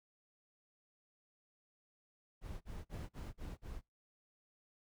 brown noise bursts, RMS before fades -45 dBFS, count 6, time 2.41-3.815 s, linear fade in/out 50 ms, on 200 ms, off 41 ms, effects noise-tail reverb RT60 0.2 s tail -24 dB re dry

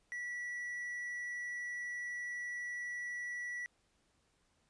triangle tone, 1948 Hz, B6, 24 cents flat, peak -37 dBFS, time 0.12-3.66 s, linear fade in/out 0 ms, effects pink hiss -75 dBFS RMS until 4.69 s + resampled to 22050 Hz

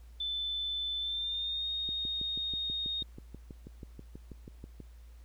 sine tone with pitch glide, 3521 to 3711 Hz, A7 to A#7, 0 to -9 cents, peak -32 dBFS, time 0.2-3.03 s, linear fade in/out 5 ms, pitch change +91 cents, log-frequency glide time 0.99-1.68 s
click train, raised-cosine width 3 ms, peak -32 dBFS, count 19, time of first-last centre 1.89-4.803 s, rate 6.18 Hz
effects added 58 Hz sine -49 dBFS peak until 5.24 s + pink hiss -67 dBFS RMS until 5.24 s

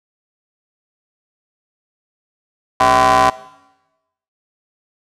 30% pulse ring-modulated tone, 122.8 Hz, B2, 9 cents flat, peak -4 dBFS, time 2.8-3.3 s, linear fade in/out 5 ms, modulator 893 Hz, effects noise-tail reverb RT60 1.0 s tail -19 dB re dry + low-pass 9000 Hz 12 dB/octave

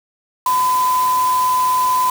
sine tone in noise, 1010 Hz, B5, 39 cents sharp, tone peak -13 dBFS, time 0.46-2.1 s, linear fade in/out 2 ms, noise white, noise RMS -28 dBFS, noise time 0.46-2.1 s, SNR +12 dB, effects none

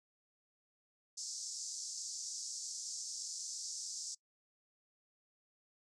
pink band-pass noise, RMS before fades -44 dBFS, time 1.17-4.15 s, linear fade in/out 10 ms, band 5000 to 7800 Hz, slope 48 dB/octave, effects noise-tail reverb RT60 0.1 s tail -23 dB re dry

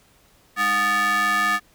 square ring-modulated tone, 257.1 Hz, C4, 30 cents flat, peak -16 dBFS, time 0.56-1.6 s, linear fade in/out 50 ms, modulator 1490 Hz, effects pink hiss -57 dBFS RMS until 1.74 s

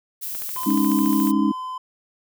violet noise, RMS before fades -30 dBFS, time 0.21-1.32 s, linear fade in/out 20 ms
click train, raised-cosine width 0.3 ms, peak -22 dBFS, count 14, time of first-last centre 0.35-1.272 s, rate 14.1 Hz
triangle tone, 1022 Hz, C6, 41 cents flat, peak -26 dBFS, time 0.56-1.78 s, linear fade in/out 5 ms
sine chord, Ab suspended fourth, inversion none, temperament equal, 207.7 / 277.2 / 311.1 Hz, Ab3 / Db4 / Eb4, 0 / 0 / 0 cents, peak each -21 dBFS, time 0.66-1.52 s, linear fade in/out 10 ms
effects none

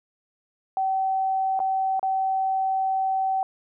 sine tone with dropouts, 766 Hz, G5, 40 cents flat, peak -21 dBFS, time 0.77-3.43 s, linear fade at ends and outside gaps 1 ms, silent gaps 1.592-1.601 / 1.995-2.029 s, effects none

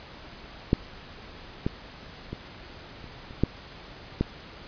clicks, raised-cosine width 3 ms, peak -6 / -12 / -20 / -28 / -30 / -7 / -10 dBFS, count 7, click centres 0.731 / 1.665 / 2.33 / 3.042 / 3.309 / 3.436 / 4.21 s, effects pink hiss -45 dBFS RMS until 4.67 s + resampled to 11025 Hz

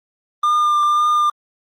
triangle tone with vibrato, 1201 Hz, D6, 38 cents sharp, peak -11 dBFS, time 0.43-1.3 s, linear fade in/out 5 ms, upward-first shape triangle, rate 1.9 Hz, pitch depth 18 cents each way, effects Opus 24 kbps

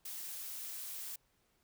blue noise, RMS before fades -44 dBFS, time 0.05-1.16 s, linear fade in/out 5 ms, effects pink hiss -75 dBFS RMS until 1.63 s

